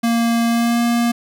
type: tone with pitch glide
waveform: square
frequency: 232.4 to 236.1 Hz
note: A#3 to A#3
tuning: -5 to +22 cents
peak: -15 dBFS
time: 0.03-1.12 s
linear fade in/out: 10 ms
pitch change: +27 cents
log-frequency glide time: 0.47-0.82 s
effects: none